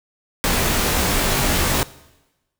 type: noise with comb filter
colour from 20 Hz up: pink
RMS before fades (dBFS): -19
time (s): 0.44-1.83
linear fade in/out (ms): 0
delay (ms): 19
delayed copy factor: -0.8
effects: noise-tail reverb RT60 1.0 s tail -19 dB re dry